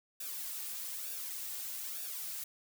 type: noise with flanger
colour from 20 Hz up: blue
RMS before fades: -41 dBFS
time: 0.2-2.44 s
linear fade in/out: 5 ms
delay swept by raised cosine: 0.95 to 3.05 ms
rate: 1.1 Hz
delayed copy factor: -0.65
effects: none